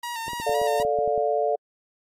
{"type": "tone with vibrato", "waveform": "sawtooth", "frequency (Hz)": 932.3, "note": "A#5", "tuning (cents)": 0, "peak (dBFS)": -26, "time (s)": [0.03, 0.83], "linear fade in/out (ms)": 5, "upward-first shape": "square", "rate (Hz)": 3.9, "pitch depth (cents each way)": 43}
{"type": "clicks", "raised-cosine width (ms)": 2, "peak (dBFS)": -25, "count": 10, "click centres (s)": [0.281, 0.333, 0.4, 0.495, 0.616, 0.8, 0.85, 0.988, 1.077, 1.178]}
{"type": "chord", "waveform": "sine", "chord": "D minor", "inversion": "second", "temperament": "just", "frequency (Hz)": [440.5, 587.3, 704.8], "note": ["A4", "D5", "F5"], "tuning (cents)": [2, 0, 16], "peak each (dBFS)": -25, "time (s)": [0.46, 1.56], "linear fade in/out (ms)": 10}
{"effects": ["AAC 48 kbps"]}